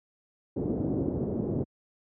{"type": "low-pass noise", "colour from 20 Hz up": "white", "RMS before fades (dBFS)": -29, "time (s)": [0.56, 1.64], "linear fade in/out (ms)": 10, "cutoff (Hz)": 410, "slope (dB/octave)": 24, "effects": ["high-pass 80 Hz 12 dB/octave"]}